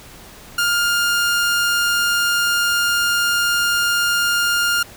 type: tone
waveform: sawtooth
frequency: 1408 Hz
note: F6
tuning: 14 cents sharp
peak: -12 dBFS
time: 0.58-4.83 s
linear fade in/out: 5 ms
effects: pink hiss -41 dBFS RMS until 4.96 s